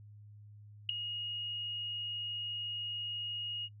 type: tone with ADSR envelope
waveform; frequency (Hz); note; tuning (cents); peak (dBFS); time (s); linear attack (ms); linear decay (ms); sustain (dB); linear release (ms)
sine; 2873; F7; +48; -23; 0.89-3.69; 4; 3; -13; 45
effects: noise-tail reverb RT60 0.1 s tail -25 dB re dry + added 104 Hz sine -51 dBFS peak until 3.8 s